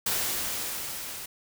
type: noise with level ramp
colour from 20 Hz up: white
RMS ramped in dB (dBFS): -27 to -39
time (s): 0.06-1.26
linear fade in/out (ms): 5
effects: none